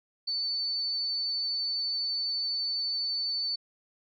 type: tone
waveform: sine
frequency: 4506 Hz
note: C#8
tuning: 28 cents sharp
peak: -28 dBFS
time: 0.27-3.56 s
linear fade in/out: 10 ms
effects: none